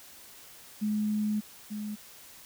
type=tone pair in turn; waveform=sine; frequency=211.5 / 210.6 Hz; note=G#3 / G#3; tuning=+32 / +24 cents; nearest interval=unison; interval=8 cents; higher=first; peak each=-26 / -33 dBFS; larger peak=first; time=0.81-1.41 / 1.7-1.96 s; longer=first; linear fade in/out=20 ms; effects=white hiss -51 dBFS RMS until 2.45 s